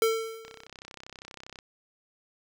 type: tone with exponential decay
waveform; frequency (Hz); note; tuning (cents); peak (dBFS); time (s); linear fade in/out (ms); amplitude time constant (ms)
square; 448.5; A4; +33; -20; 0.02-0.67; 1; 140
type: click train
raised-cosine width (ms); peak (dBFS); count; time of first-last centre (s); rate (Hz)
0.2; -26; 38; 0.45-1.588; 32.5
effects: none